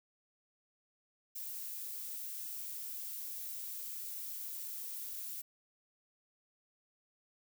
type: noise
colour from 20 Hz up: violet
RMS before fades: -43 dBFS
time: 1.35-5.42 s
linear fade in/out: 10 ms
effects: none